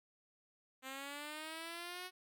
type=linear sweep; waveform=5% pulse; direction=up; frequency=260 to 370 Hz; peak=-33 dBFS; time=0.82-2.11 s; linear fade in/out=50 ms; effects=none